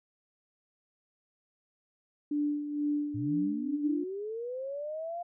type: tone with tremolo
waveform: sine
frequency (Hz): 293.7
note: D4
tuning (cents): 0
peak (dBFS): -26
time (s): 2.31-4.04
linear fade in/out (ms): 5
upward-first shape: sine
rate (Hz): 2.1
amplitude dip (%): 60
type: linear sweep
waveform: sine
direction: up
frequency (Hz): 103.83 to 704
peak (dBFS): -34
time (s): 3.14-5.23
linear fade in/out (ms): 10
effects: none